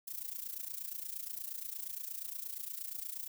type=noise with amplitude modulation; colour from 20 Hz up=violet; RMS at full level=-39 dBFS; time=0.07-3.28 s; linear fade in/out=10 ms; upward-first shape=sine; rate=28.5 Hz; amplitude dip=80%; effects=none